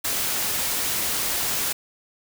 white noise, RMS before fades -25 dBFS, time 0.04-1.73 s, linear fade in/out 10 ms, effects none

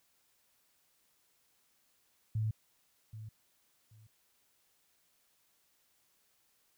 sine tone with echo, 109.1 Hz, A2, 14 cents flat, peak -30 dBFS, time 2.35-2.51 s, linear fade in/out 5 ms, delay 780 ms, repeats 2, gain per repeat -13 dB, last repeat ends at 4.07 s, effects white hiss -73 dBFS RMS until 6.77 s

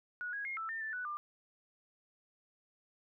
sine tone with pitch steps, 1460 / 1651 / 2141 / 1322 / 1804 / 1762 / 1484 / 1195 Hz, F#6 / G#6 / C7 / E6 / A6 / A6 / F#6 / D6, -24 / -11 / +39 / +5 / +43 / +2 / +5 / +30 cents, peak -37 dBFS, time 0.21-1.17 s, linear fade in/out 0 ms, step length 120 ms, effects none

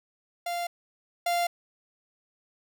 45% pulse tone pair in turn, 695 / 695 Hz, F5 / F5, -9 / -9 cents, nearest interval unison, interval 0 cents, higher neither, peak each -29 / -24 dBFS, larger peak second, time 0.46-0.67 / 1.26-1.47 s, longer neither, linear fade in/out 5 ms, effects none

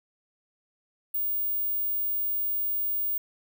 sine tone, 15500 Hz, B9, 34 cents flat, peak -25 dBFS, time 1.14-3.18 s, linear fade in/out 5 ms, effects none

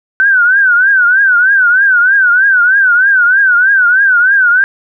sine tone with vibrato, 1515 Hz, F#6, 40 cents sharp, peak -5 dBFS, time 0.2-4.64 s, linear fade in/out 0 ms, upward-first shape triangle, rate 3.2 Hz, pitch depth 150 cents each way, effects none

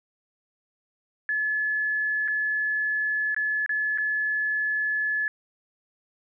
sine tone with dropouts, 1716 Hz, A6, 44 cents flat, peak -23 dBFS, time 1.29-5.28 s, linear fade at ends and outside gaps 1 ms, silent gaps 2.278-2.282 / 3.346-3.364 / 3.662-3.693 / 3.976-3.983 s, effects none

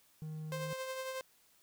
triangle tone, 155.56 Hz, D#3, in tune, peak -38 dBFS, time 0.22-0.73 s, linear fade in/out 0 ms
sawtooth tone with tremolo, 523.3 Hz, C5, in tune, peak -33 dBFS, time 0.52-1.21 s, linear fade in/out 0 ms, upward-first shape triangle, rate 11 Hz, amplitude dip 45%
effects white hiss -68 dBFS RMS until 1.62 s

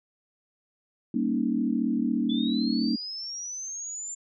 sine chord, Eb dominant seventh, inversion first, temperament equal, 196 / 233.1 / 277.2 / 311.1 Hz, G3 / Bb3 / Db4 / Eb4, 0 / 0 / 0 / 0 cents, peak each -32 / -26 / -29 / -31 dBFS, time 1.14-2.96 s, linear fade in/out 5 ms
sine linear sweep, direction up, 3422 to 7300 Hz, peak -33 dBFS, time 2.29-4.15 s, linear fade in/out 10 ms
effects none

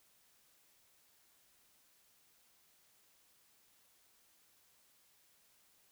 silence, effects white hiss -70 dBFS RMS until 5.91 s

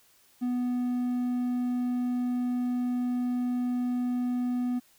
triangle tone, 246.9 Hz, B3, in tune, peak -24 dBFS, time 0.41-4.8 s, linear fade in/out 20 ms, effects white hiss -62 dBFS RMS until 4.98 s

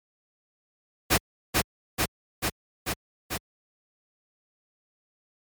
pink noise with echo, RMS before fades -19 dBFS, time 1.1-1.18 s, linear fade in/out 20 ms, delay 440 ms, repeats 5, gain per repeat -2 dB, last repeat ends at 3.38 s, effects high-pass 60 Hz 12 dB/octave + MP3 96 kbps

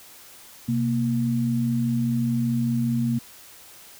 sine tone pair together, 128.13 / 233.1 Hz, C3 / A#3, -36 / 0 cents, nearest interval minor seventh, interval 1036 cents, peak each -25 / -22 dBFS, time 0.68-3.19 s, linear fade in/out 10 ms, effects white hiss -47 dBFS RMS until 3.99 s

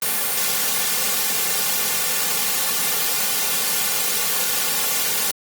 white noise with comb filter, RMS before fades -21 dBFS, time 0.02-5.31 s, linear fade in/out 2 ms, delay 3.1 ms, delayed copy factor -0.85, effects high-pass 200 Hz 12 dB/octave + Opus 32 kbps

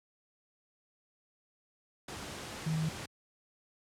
sine tone in noise, 158.6 Hz, D#3, 33 cents sharp, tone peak -29 dBFS, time 2.66-2.89 s, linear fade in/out 5 ms, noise pink, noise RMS -42 dBFS, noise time 2.08-3.06 s, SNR +10 dB, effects high-pass 80 Hz 12 dB/octave + low-pass 9000 Hz 12 dB/octave

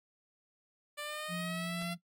10% pulse exponential sweep, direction up, 587.3 to 684 Hz, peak -30 dBFS, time 0.97-1.95 s, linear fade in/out 20 ms
sine tone, 175.2 Hz, F3, 6 cents sharp, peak -36 dBFS, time 1.28-1.98 s, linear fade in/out 50 ms
pink noise with exponential decay, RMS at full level -45 dBFS, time 1.81-1.89 s, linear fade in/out 1 ms, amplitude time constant 17 ms
effects noise-tail reverb RT60 0.1 s tail -18 dB re dry + MP3 64 kbps

